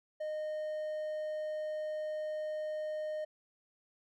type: tone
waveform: triangle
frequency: 615 Hz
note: D#5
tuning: 20 cents flat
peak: -33 dBFS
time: 0.2-3.25 s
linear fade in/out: 10 ms
effects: none